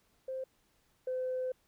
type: tone pair in turn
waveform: sine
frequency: 523.3 / 511.6 Hz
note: C5 / C5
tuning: 0 / -39 cents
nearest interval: unison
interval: 39 cents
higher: first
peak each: -35 / -31 dBFS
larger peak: second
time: 0.28-0.44 / 1.07-1.52 s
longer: second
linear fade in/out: 5 ms
effects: tanh soft clip ceiling -28 dBFS + pink hiss -72 dBFS RMS until 1.67 s